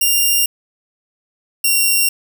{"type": "tone pair in turn", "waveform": "5% pulse", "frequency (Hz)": [2794, 2754], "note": ["F7", "F7"], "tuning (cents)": [0, -25], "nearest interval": "unison", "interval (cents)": 25, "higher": "first", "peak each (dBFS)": -3, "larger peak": "neither", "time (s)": [[0.01, 0.46], [1.64, 2.09]], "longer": "neither", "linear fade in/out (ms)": 5, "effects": []}